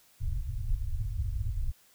pink low-pass noise, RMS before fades -31 dBFS, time 0.2-1.72 s, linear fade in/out 20 ms, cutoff 120 Hz, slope 96 dB/octave, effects white hiss -62 dBFS RMS until 1.94 s

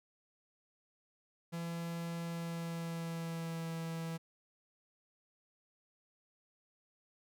45% pulse tone with pitch glide, 168.4 to 164.36 Hz, E3 to E3, +37 to -5 cents, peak -38 dBFS, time 1.52-4.18 s, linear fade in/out 20 ms, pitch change -42 cents, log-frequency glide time 2.24-3.71 s, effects none

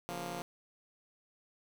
10% pulse chord, Bb minor, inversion first, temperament just, 139.85 / 174.81 / 233.1 Hz, Db3 / F3 / Bb3, +16 / +2 / 0 cents, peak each -37 / -33 / -37 dBFS, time 0.09-0.42 s, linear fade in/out 0 ms, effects 9-bit

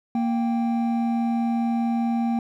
triangle tone pair together, 233.1 / 784.1 Hz, A#3 / G5, 0 / 0 cents, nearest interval octave + major sixth, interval 2100 cents, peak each -19 / -28 dBFS, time 0.15-2.39 s, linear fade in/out 2 ms, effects none

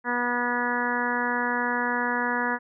harmonic tone, 243.1 Hz, B3, 27 cents flat, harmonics 1 / 2 / 3 / 4 / 5 / 6 / 7 / 8, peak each -31 / -33 / -35 / -29 / -35 / -32 / -29 / -35 dBFS, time 0.04-2.59 s, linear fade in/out 50 ms, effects none

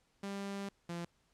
sawtooth tone pair in turn, 198.5 / 171.51 Hz, G3 / F3, +22 / -31 cents, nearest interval minor third, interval 253 cents, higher first, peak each -35 / -35 dBFS, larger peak neither, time 0.23-0.69 / 0.89-1.05 s, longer first, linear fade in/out 5 ms, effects pink hiss -74 dBFS RMS until 1.33 s + low-pass 9000 Hz 12 dB/octave

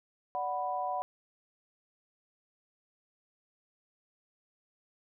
sine chord, B minor, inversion first, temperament equal with one note detuned, 585 / 740 / 987.8 Hz, D5 / F#5 / B5, -7 / 0 / 0 cents, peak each -39 / -33 / -36 dBFS, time 0.35-1.02 s, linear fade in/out 0 ms, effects none

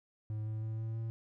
triangle tone with pitch steps, 107.9 / 109.15 / 110.42 / 111.71 / 113 Hz, A2 / A2 / A2 / A2 / A2, -33 / -13 / +7 / +27 / +47 cents, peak -33 dBFS, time 0.3-1.1 s, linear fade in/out 0 ms, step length 160 ms, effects none

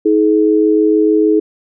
sine tone pair together, 318.4 / 425 Hz, D#4 / G#4, +40 / +40 cents, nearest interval perfect fourth, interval 500 cents, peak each -11 dBFS, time 0.05-1.4 s, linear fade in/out 10 ms, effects none

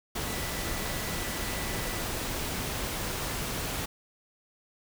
sine tone in noise, 1975.5 Hz, B6, in tune, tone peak -43 dBFS, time 0.26-2.02 s, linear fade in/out 10 ms, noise pink, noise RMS -33 dBFS, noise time 0.15-3.86 s, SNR -13 dB, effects none

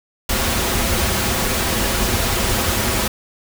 pink noise with comb filter, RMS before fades -19 dBFS, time 0.29-3.08 s, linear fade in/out 5 ms, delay 6.7 ms, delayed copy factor -0.55, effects none

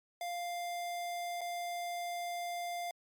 square tone with dropouts, 698.5 Hz, F5, in tune, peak -37 dBFS, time 0.21-2.91 s, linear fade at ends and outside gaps 2 ms, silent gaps 1.409-1.414 s, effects MP3 96 kbps

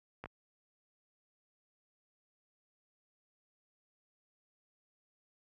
clicks, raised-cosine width 0.5 ms, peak -28 dBFS, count 2, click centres 0.24 / 0.258 s, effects high-pass 60 Hz 12 dB/octave

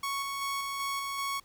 sawtooth tone with tremolo, 1108.7 Hz, C#6, in tune, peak -27 dBFS, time 0.03-1.4 s, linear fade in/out 5 ms, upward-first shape square, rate 2.6 Hz, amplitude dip 25%, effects pink hiss -62 dBFS RMS until 1.44 s

